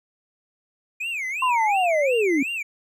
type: tone with vibrato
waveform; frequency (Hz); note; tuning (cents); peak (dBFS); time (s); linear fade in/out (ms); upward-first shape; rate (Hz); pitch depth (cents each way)
triangle; 2378; D7; +21; -24; 1-2.63; 10; sine; 2.8; 280
type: linear sweep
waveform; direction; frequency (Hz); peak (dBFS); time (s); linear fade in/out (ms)
sine; down; 1046.5 to 257.5; -18; 1.42-2.43; 5
effects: none